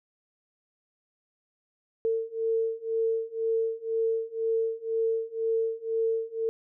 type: beating tone pair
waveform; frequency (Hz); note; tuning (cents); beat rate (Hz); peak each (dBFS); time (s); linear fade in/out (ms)
sine; 450 / 452; A4 / A4; +39 / +47; 2; -29 / -28; 2.05-6.49; 0
effects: none